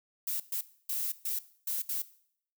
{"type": "noise bursts at uneven times", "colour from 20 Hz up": "violet", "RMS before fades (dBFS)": -33, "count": 6, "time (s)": [[0.27, 0.4], [0.52, 0.61], [0.89, 1.12], [1.25, 1.39], [1.67, 1.82], [1.89, 2.02]], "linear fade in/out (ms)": 5, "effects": ["noise-tail reverb RT60 0.6 s tail -17 dB re dry"]}